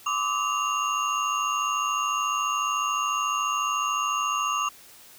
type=tone cluster; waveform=sine; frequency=1030 / 1164 / 1264 / 2789 / 6570 Hz; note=C6 / D6 / D#6 / F7 / G#8; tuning=-28 / -16 / +27 / -3 / -20 cents; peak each=-33 / -26 / -31 / -31 / -35 dBFS; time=0.06-4.69 s; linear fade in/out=5 ms; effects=white hiss -50 dBFS RMS until 5.18 s